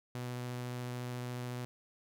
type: tone with vibrato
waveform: sawtooth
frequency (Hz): 123.47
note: B2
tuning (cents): 0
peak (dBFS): -34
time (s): 0.15-1.65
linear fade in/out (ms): 0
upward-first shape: sine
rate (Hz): 14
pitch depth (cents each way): 8
effects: none